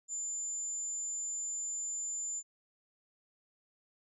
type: tone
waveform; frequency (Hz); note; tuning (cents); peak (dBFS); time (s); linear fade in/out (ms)
sine; 7120; A8; +20; -35; 0.08-2.43; 50
effects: none